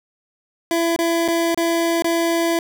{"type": "tone with dropouts", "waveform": "25% pulse", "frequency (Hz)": 335.1, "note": "E4", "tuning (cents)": 29, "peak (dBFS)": -13, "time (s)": [0.71, 2.59], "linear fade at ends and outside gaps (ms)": 1, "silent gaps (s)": [[0.962, 0.989], [1.279, 1.285], [1.546, 1.575], [2.022, 2.044]], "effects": []}